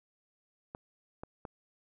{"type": "clicks", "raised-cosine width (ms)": 1, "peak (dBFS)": -27, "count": 3, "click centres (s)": [0.749, 1.235, 1.452], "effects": []}